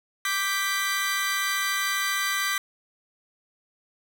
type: chord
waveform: sawtooth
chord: G major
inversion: second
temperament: equal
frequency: 1174.7 / 1568 / 1975.5 Hz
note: D6 / G6 / B6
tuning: 0 / 0 / 0 cents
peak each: -26 / -26 / -24 dBFS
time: 0.25-2.58 s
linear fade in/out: 2 ms
effects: none